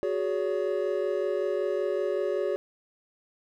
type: chord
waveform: triangle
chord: F# suspended second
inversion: none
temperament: equal with one note detuned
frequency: 370 / 415.3 / 566 Hz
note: F#4 / G#4 / C#5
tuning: 0 / 0 / +36 cents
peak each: -28 dBFS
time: 0.03-2.56 s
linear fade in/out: 0 ms
effects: none